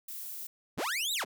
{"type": "noise", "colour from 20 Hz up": "violet", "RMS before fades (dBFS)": -41, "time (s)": [0.08, 0.47], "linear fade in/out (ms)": 5}
{"type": "linear two-way sweep", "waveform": "sawtooth", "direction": "up then down", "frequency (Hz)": [31.57, 4009, 31.57], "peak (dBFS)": -27, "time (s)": [0.77, 1.25], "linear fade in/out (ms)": 20, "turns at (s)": 1.13}
{"effects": []}